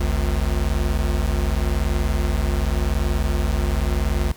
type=tone pair together; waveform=square; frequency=50.42 / 71.3 Hz; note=G1 / C#2; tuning=+49 / +49 cents; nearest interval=tritone; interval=600 cents; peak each=-22 dBFS; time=0-4.32 s; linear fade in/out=5 ms; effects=pink hiss -46 dBFS RMS until 4.36 s